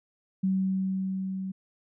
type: tone with level ramp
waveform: sine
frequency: 190 Hz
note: F#3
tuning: 46 cents sharp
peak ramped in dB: -22 to -31 dBFS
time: 0.43-1.52 s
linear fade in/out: 10 ms
effects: none